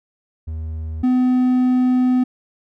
triangle tone pair in turn, 79.4 / 252.6 Hz, D#2 / B3, +36 / +39 cents, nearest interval octave + minor sixth, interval 2003 cents, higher second, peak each -22 / -11 dBFS, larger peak second, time 0.47-1.03 / 1.03-2.24 s, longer second, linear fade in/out 10 ms, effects none

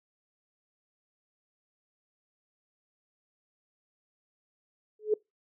sine tone with exponential growth, 426.7 Hz, G#4, 47 cents sharp, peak -18 dBFS, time 4.99-5.14 s, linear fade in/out 5 ms, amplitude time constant 31 ms, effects noise-tail reverb RT60 0.2 s tail -24 dB re dry

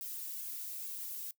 violet noise with flanger, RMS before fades -42 dBFS, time 0.01-1.31 s, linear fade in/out 0 ms, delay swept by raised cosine 1.8 to 2.8 ms, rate 2.3 Hz, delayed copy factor +0.9, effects noise-tail reverb RT60 0.1 s tail -20 dB re dry

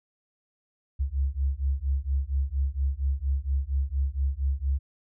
sine beating tone pair, 66.4 / 70.7 Hz, C2 / C#2, +26 / +35 cents, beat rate 4.3 Hz, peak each -27 dBFS, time 0.99-4.79 s, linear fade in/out 20 ms, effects none

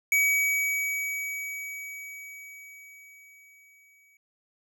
square tone with exponential decay, 2270 Hz, C#7, 41 cents sharp, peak -20 dBFS, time 0.12-4.17 s, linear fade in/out 2 ms, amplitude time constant 880 ms, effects none

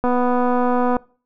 click train, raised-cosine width 1 ms, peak -7 dBFS, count 230, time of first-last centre 0.04-0.967 s, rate 247 Hz, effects noise-tail reverb RT60 0.4 s tail -23 dB re dry

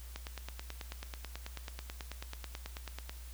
click train, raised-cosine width 0.2 ms, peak -24 dBFS, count 28, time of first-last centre 0.16-3.095 s, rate 9.2 Hz, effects added 60 Hz sine -45 dBFS peak until 3.33 s + white hiss -56 dBFS RMS until 3.33 s

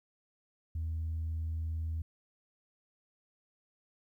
sine tone, 80.7 Hz, E2, 36 cents flat, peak -31 dBFS, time 0.75-2.02 s, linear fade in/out 5 ms, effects tanh soft clip ceiling -30 dBFS + 12-bit

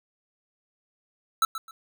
square tone with echo, 1318 Hz, E6, 1 cent flat, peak -19 dBFS, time 1.42-1.45 s, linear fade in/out 2 ms, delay 130 ms, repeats 2, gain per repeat -12 dB, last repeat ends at 1.71 s, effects none

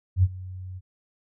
sine tone with ADSR envelope, 92.5 Hz, F#2, in tune, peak -13 dBFS, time 0.16-0.81 s, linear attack 72 ms, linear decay 43 ms, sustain -21 dB, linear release 37 ms, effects none

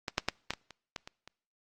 clicks, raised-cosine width 0.2 ms, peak -15 / -8 / -9 / -12 / -21 / -29 / -19 / -26 / -30 dBFS, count 9, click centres 0.082 / 0.181 / 0.286 / 0.506 / 0.536 / 0.707 / 0.962 / 1.075 / 1.276 s, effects noise-tail reverb RT60 0.6 s tail -25 dB re dry + Opus 24 kbps

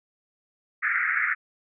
white band-pass noise, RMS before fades -25 dBFS, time 0.82-1.35 s, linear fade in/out 20 ms, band 1300 to 2200 Hz, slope 96 dB/octave, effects none

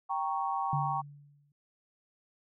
sine chord, G diminished, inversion none, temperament equal, 784 / 932.3 / 1108.7 Hz, G5 / Bb5 / Db6, 0 / 0 / 0 cents, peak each -33 / -35 / -34 dBFS, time 0.09-1.02 s, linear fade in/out 20 ms
sine tone with exponential decay, 144.1 Hz, D3, 33 cents flat, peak -28 dBFS, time 0.73-1.52 s, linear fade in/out 2 ms, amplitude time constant 170 ms
effects none

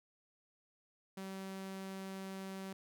sawtooth tone, 192 Hz, G3, 36 cents flat, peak -39 dBFS, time 1.17-2.73 s, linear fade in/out 5 ms, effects none

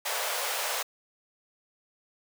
pink high-pass noise, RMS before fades -31 dBFS, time 0.05-0.83 s, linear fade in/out 10 ms, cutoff 490 Hz, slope 48 dB/octave, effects none

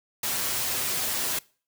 white noise with comb filter, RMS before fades -28 dBFS, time 0.23-1.39 s, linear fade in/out 5 ms, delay 8 ms, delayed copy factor +0.5, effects noise-tail reverb RT60 0.4 s tail -23 dB re dry

